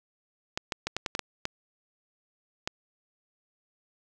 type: clicks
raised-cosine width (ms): 0.2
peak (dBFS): -12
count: 9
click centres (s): 0.575 / 0.722 / 0.87 / 0.966 / 1.062 / 1.151 / 1.193 / 1.454 / 2.675
effects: none